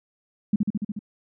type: tone with echo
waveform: sine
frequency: 207.7 Hz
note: G#3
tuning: in tune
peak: -16 dBFS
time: 0.53-0.56 s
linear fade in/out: 5 ms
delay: 72 ms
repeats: 6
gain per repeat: -2 dB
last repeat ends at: 0.992 s
effects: none